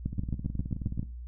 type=two click trains; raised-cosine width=5 ms; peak=-17 / -23 dBFS; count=8 / 18; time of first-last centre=0.06-0.995 / 0.13-1.029 s; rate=7.49 / 18.9 Hz; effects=noise-tail reverb RT60 0.4 s tail -18 dB re dry + added 60 Hz sine -38 dBFS peak until 1.27 s